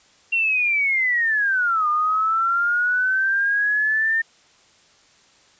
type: linear two-way sweep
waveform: sine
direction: down then up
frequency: 2752 to 1204 to 1815 Hz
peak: -17 dBFS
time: 0.32-4.22 s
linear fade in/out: 10 ms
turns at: 1.88 s
effects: white hiss -55 dBFS RMS until 5.59 s + resampled to 16000 Hz